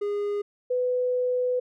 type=tone pair in turn; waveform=triangle / sine; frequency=410 / 499.1 Hz; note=G#4 / B4; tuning=-22 / +18 cents; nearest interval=minor third; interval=340 cents; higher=second; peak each=-23 / -22 dBFS; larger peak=second; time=0.01-0.42 / 0.7-1.6 s; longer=second; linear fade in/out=10 ms; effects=none